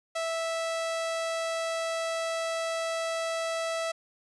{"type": "tone", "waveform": "sawtooth", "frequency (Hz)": 657, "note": "E5", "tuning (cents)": -6, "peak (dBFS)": -25, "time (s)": [0.15, 3.92], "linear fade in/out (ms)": 10, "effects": ["resampled to 22050 Hz", "11-bit"]}